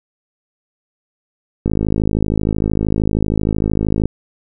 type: click train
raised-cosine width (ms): 3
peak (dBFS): -4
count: 128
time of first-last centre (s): 1.66-4.056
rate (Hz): 53
effects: none